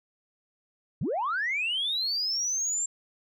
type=linear sweep; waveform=sine; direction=up; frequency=98 to 7459 Hz; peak=-25 dBFS; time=1.01-2.86 s; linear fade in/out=5 ms; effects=tanh soft clip ceiling -22 dBFS